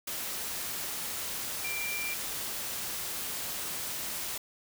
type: tone in noise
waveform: sine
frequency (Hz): 2367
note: D7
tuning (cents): +13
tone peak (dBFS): -34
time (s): 1.64-2.14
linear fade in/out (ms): 5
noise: white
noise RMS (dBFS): -36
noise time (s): 0.07-4.38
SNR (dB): -1
effects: none